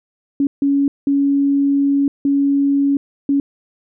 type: tone bursts at uneven times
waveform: sine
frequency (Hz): 280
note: C#4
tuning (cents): +18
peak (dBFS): -12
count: 5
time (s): 0.4-0.47 / 0.62-0.88 / 1.07-2.08 / 2.25-2.97 / 3.29-3.4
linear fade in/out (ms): 2
effects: none

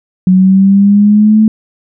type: linear sweep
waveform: sine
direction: up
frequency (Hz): 183.5 to 219.2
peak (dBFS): -3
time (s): 0.27-1.48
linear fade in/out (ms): 2
effects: none

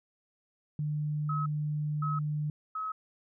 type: tone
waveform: sine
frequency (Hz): 150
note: D3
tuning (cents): +37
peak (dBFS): -29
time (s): 0.79-2.5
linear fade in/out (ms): 2
type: tone bursts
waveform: sine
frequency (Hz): 1281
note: E6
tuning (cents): -50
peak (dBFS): -32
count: 3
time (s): 1.29-2.92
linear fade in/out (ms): 5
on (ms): 170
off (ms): 560
effects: none

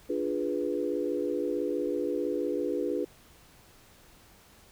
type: chord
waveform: sine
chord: D diminished seventh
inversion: none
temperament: equal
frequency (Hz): 293.7 / 349.2 / 415.3 / 493.9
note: D4 / F4 / Ab4 / Cb5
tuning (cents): 0 / 0 / 0 / 0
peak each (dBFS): -33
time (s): 0.09-3.05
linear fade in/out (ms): 10
effects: pink hiss -57 dBFS RMS until 4.71 s

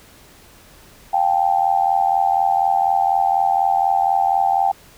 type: tone with amplitude modulation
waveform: sine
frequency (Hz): 784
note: G5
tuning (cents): 0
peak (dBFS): -10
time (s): 1.13-4.72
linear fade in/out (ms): 10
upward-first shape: sine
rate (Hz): 84.1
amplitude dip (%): 90
effects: pink hiss -47 dBFS RMS until 4.97 s

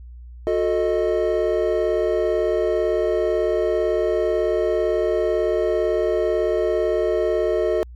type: chord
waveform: triangle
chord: D# diminished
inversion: first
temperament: equal with one note detuned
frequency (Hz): 362 / 440 / 622.3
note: F#4 / A4 / D#5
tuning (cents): -38 / 0 / 0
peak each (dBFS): -20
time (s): 0.47-7.83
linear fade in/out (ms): 0
effects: added 60 Hz sine -36 dBFS peak until 7.95 s + MP3 64 kbps

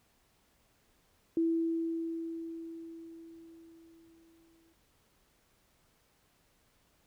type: tone with exponential decay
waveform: sine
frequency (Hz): 329.8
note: E4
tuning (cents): +1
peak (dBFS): -25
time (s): 1.37-4.73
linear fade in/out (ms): 2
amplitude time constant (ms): 730
effects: pink hiss -70 dBFS RMS until 7.06 s

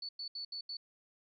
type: tone bursts at uneven times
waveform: sine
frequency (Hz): 4460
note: C#8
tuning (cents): +10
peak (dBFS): -39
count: 5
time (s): 0.02-0.09 / 0.19-0.28 / 0.35-0.45 / 0.52-0.61 / 0.69-0.77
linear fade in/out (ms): 5
effects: none

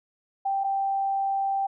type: tone pair in turn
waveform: sine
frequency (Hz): 784 / 784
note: G5 / G5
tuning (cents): 0 / 0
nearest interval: unison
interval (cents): 0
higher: neither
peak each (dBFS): -23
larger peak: neither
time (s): 0.45-0.64 / 0.64-1.67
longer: second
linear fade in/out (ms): 10
effects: none

